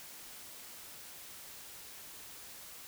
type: silence
effects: white hiss -50 dBFS RMS until 2.87 s